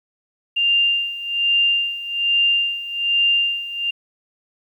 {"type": "tone with tremolo", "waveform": "sine", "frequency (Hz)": 2794, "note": "F7", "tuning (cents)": 0, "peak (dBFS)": -13, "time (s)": [0.56, 3.91], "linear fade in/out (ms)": 10, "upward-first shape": "sine", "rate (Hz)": 1.2, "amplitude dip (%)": 80, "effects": ["9-bit"]}